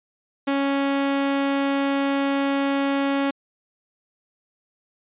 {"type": "tone", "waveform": "sawtooth", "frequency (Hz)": 277.2, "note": "C#4", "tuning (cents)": 0, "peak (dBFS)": -16, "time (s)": [0.47, 3.31], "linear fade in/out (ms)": 10, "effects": ["resampled to 8000 Hz"]}